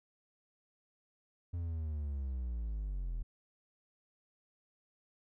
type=linear sweep; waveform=triangle; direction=down; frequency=87.5 to 39.21 Hz; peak=-33 dBFS; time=1.53-3.23 s; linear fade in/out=10 ms; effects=none